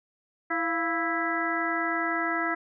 harmonic tone with a mistuned harmonic, 329.6 Hz, E4, in tune, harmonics 1 / 2 / 3 / 4 / 5 / 6, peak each -32 / -33 / -36 / -31 / -32 / -32 dBFS, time 0.5-2.55 s, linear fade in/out 10 ms, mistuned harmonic 2, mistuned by +80 cents, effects none

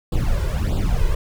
brown noise with flanger, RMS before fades -19 dBFS, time 0.12-1.15 s, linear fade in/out 5 ms, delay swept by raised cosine 0.24 to 2.04 ms, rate 1.6 Hz, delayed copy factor +1, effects none

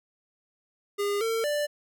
square tone with pitch steps, 406.5 / 452.6 / 589 Hz, G#4 / A4 / D5, -37 / +49 / +5 cents, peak -26 dBFS, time 0.98-1.67 s, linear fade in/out 20 ms, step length 230 ms, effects none

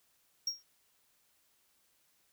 triangle tone with exponential decay, 5588 Hz, F8, in tune, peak -27 dBFS, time 0.47-0.63 s, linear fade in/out 5 ms, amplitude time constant 34 ms, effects white hiss -72 dBFS RMS until 2.32 s

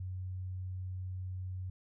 sine tone, 92.5 Hz, F#2, in tune, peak -37 dBFS, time 0-1.7 s, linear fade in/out 5 ms, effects none

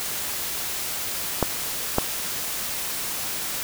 clicks, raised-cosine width 1 ms, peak -4 dBFS, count 2, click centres 1.427 / 1.984 s, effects white hiss -29 dBFS RMS until 3.63 s

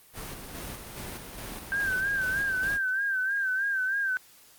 pink noise with tremolo, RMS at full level -38 dBFS, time 0.13-2.79 s, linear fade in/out 50 ms, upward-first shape square, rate 2.4 Hz, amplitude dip 35%
sine tone with vibrato, 1568 Hz, G6, in tune, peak -25 dBFS, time 1.72-4.17 s, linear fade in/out 0 ms, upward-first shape sine, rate 3.2 Hz, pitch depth 70 cents each way
effects white hiss -56 dBFS RMS until 4.58 s + Opus 32 kbps

